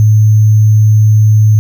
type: tone with sample-and-hold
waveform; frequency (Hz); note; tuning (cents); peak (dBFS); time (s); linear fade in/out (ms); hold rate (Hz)
sine; 107.5; A2; -40; -3; 0-1.59; 0; 6300
effects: none